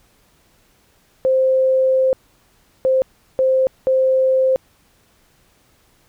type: tone bursts at uneven times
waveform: sine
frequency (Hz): 523.3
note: C5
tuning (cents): 0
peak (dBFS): -12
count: 4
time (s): 1.25-2.13 / 2.85-3.02 / 3.39-3.67 / 3.87-4.56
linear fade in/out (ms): 0
effects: pink hiss -57 dBFS RMS until 6.08 s